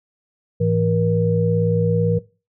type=tone cluster; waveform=sine; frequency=107.8 / 165.7 / 475.6 Hz; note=A2 / E3 / A#4; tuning=-35 / +9 / +35 cents; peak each=-20 dBFS; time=0.6-2.19 s; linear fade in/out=10 ms; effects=noise-tail reverb RT60 0.3 s tail -18 dB re dry